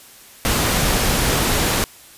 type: noise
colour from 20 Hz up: pink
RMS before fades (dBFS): -18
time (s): 0.45-1.84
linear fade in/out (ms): 0
effects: white hiss -44 dBFS RMS until 2.17 s + resampled to 32000 Hz